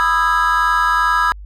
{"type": "chord", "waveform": "triangle", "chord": "E major seventh", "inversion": "second", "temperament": "just", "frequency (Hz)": [988.9, 1236.1, 1318.5, 1648.1], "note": ["B5", "D#6", "E6", "G#6"], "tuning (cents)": [2, -12, 0, -14], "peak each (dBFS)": -16, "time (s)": [0, 1.32], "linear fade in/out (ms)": 0, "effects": ["tanh soft clip ceiling -3 dBFS", "added 50 Hz sine -31 dBFS peak until 1.45 s"]}